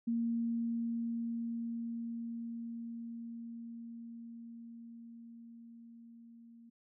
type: tone with level ramp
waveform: sine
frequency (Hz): 232.2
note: A#3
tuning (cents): -7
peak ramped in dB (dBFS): -30 to -54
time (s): 0.07-6.7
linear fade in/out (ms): 10
effects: none